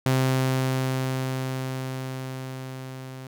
sawtooth tone with level ramp, 130.81 Hz, C3, in tune, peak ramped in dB -15 to -33 dBFS, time 0.06-3.27 s, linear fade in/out 2 ms, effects none

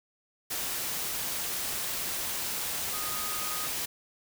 sine tone in noise, 1244.5 Hz, D#6, in tune, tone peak -39 dBFS, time 2.93-3.67 s, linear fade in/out 10 ms, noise white, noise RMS -33 dBFS, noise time 0.5-3.86 s, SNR -9 dB, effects none

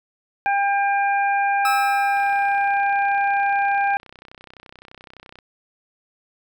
harmonic tone, 800 Hz, G5, 35 cents sharp, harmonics 1 / 2 / 3, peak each -18 / -24 / -28 dBFS, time 0.46-3.97 s, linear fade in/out 0 ms
40% pulse tone with exponential decay, 1300 Hz, E6, 24 cents flat, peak -18 dBFS, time 1.65-2.8 s, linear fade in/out 2 ms, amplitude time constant 250 ms
click train, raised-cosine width 0.3 ms, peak -26 dBFS, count 103, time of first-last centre 2.17-5.388 s, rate 31.7 Hz
effects none

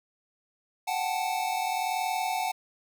square tone cluster, 735 / 776 / 876 Hz, F#5 / G5 / A5, -12 / -18 / -8 cents, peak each -31 / -34 / -33 dBFS, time 0.87-2.52 s, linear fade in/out 10 ms, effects none

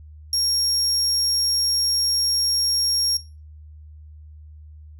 35% pulse tone, 5570 Hz, F8, 5 cents flat, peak -16 dBFS, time 0.33-3.17 s, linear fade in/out 2 ms, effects noise-tail reverb RT60 0.3 s tail -19 dB re dry + added 76 Hz sine -40 dBFS peak until 4.99 s

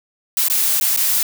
blue noise with dropouts, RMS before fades -17 dBFS, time 0.37-1.23 s, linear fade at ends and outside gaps 2 ms, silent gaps 0.484-0.499 / 0.8-0.81 / 0.964-0.972 s, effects none

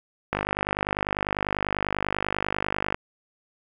click train, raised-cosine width 0.5 ms, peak -9 dBFS, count 132, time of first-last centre 0.33-2.945 s, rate 50.1 Hz, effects 8-bit

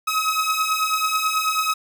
sawtooth beating tone pair, 1270 / 1279.2 Hz, D#6 / D#6, +35 / +48 cents, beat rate 9.2 Hz, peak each -20 / -18 dBFS, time 0.07-1.74 s, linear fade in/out 10 ms, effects none

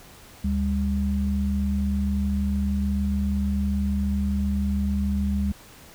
sine tone pair together, 73.42 / 200.2 Hz, D2 / G3, 0 / +37 cents, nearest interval octave + perfect fourth, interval 1737 cents, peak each -24 / -24 dBFS, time 0.44-5.52 s, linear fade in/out 5 ms, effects pink hiss -48 dBFS RMS until 5.94 s

